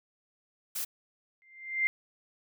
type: noise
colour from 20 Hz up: blue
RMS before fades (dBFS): -34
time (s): 0.75-0.85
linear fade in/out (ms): 10
type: tone with exponential growth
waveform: sine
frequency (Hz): 2093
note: C7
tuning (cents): 0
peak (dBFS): -21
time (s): 1.42-1.87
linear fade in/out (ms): 0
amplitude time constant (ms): 96
effects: none